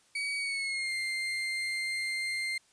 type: tone with pitch glide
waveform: 35% pulse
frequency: 2263 to 2099 Hz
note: C#7 to C7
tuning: +35 to +5 cents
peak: -29 dBFS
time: 0.15-2.58 s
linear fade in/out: 5 ms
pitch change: -130 cents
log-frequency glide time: 0.37-0.95 s
effects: white hiss -65 dBFS RMS until 2.72 s + resampled to 22050 Hz